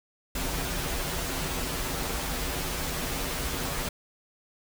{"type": "noise with comb filter", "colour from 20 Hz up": "pink", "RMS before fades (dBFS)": -31, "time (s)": [0.35, 3.89], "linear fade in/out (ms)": 5, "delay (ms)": 9.5, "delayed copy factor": -0.9, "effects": []}